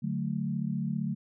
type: chord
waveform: sine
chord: D major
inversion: none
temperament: equal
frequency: 146.83 / 185 / 220 Hz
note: D3 / F#3 / A3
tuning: 0 / 0 / 0 cents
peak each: -33 dBFS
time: 0.02-1.15 s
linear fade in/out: 20 ms
effects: none